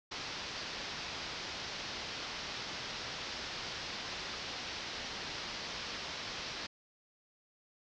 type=low-pass noise; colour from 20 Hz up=white; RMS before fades=-42 dBFS; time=0.11-6.67 s; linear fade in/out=10 ms; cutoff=5500 Hz; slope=48 dB/octave; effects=none